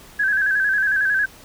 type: tone with vibrato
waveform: sine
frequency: 1610 Hz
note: G6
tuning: 46 cents sharp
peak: -16 dBFS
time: 0.19-1.26 s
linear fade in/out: 10 ms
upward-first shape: square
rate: 11 Hz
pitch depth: 64 cents each way
effects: pink hiss -45 dBFS RMS until 1.44 s